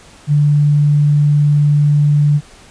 sine tone, 146.83 Hz, D3, in tune, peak -8 dBFS, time 0.27-2.41 s, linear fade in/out 50 ms, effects pink hiss -42 dBFS RMS until 2.7 s + resampled to 22050 Hz

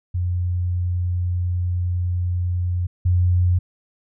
sine tone pair in turn, 89 / 89.38 Hz, F2 / F2, +33 / +41 cents, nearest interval unison, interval 8 cents, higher second, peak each -19 / -14 dBFS, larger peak second, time 0.14-2.87 / 3.05-3.59 s, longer first, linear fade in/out 10 ms, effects none

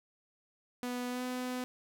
sawtooth tone with pitch glide, 246.9 to 251.4 Hz, B3 to B3, 0 to +31 cents, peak -31 dBFS, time 0.83-1.64 s, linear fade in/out 0 ms, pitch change +31 cents, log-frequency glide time 1.09-1.23 s, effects none

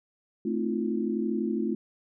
sine chord, F dominant seventh, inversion first, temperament equal with one note detuned, 220 / 261.6 / 317.1 / 349.2 Hz, A3 / C4 / Eb4 / F4, 0 / 0 / +33 / 0 cents, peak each -29 / -33 / -34 / -31 dBFS, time 0.45-1.75 s, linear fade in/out 5 ms, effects none

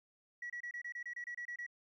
sine tone bursts, 1929 Hz, B6, 41 cents flat, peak -39 dBFS, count 12, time 0.42-1.665 s, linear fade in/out 5 ms, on 79 ms, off 27 ms, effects tanh soft clip ceiling -37 dBFS + 13-bit

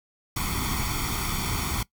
pink noise with comb filter, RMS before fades -28 dBFS, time 0.36-1.83 s, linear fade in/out 5 ms, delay 0.89 ms, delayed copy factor +0.8, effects noise-tail reverb RT60 0.1 s tail -20 dB re dry

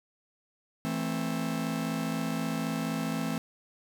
45% pulse chord, A minor, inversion second, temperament just, 165 / 220 / 264 Hz, E3 / A3 / C4, +2 / 0 / +16 cents, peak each -34 dBFS, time 0.85-3.38 s, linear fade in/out 0 ms, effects none

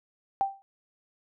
sine tone with exponential decay, 784 Hz, G5, in tune, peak -19 dBFS, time 0.41-0.62 s, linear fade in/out 0 ms, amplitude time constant 44 ms, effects none

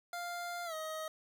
25% pulse tone with pitch glide, 698.5 to 629.5 Hz, F5 to D#5, 0 to +20 cents, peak -35 dBFS, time 0.13-1.08 s, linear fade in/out 2 ms, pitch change -180 cents, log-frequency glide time 0.65-0.74 s, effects none

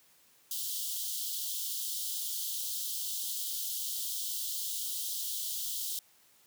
white high-pass noise, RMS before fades -36 dBFS, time 0.51-5.99 s, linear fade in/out 2 ms, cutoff 3000 Hz, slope 96 dB/octave, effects white hiss -64 dBFS RMS until 6.46 s + high-pass 80 Hz 12 dB/octave

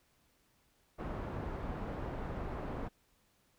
pink low-pass noise, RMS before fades -40 dBFS, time 0.98-2.89 s, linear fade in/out 20 ms, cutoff 1100 Hz, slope 12 dB/octave, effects pink hiss -72 dBFS RMS until 3.58 s

